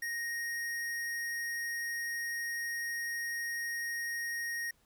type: tone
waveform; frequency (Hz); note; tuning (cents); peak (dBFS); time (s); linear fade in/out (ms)
square; 1868; A#6; +3; -35; 0.02-4.71; 5
effects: pink hiss -70 dBFS RMS until 4.85 s